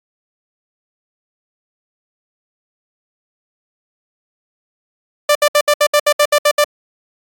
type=tone bursts; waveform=sawtooth; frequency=590 Hz; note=D5; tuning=8 cents sharp; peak=-5 dBFS; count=11; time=5.29-6.642 s; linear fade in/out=5 ms; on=62 ms; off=67 ms; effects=AAC 48 kbps